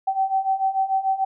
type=beating tone pair; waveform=sine; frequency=766 / 772.8 Hz; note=G5 / G5; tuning=-40 / -25 cents; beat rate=6.8 Hz; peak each=-24 / -21 dBFS; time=0.07-1.25 s; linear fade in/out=10 ms; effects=none